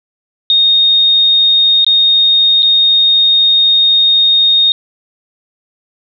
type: tone with dropouts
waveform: sine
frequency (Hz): 3704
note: A#7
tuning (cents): -12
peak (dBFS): -6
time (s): 0.5-4.72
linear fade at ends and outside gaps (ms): 1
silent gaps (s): 1.846-1.865 / 2.623-2.629
effects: none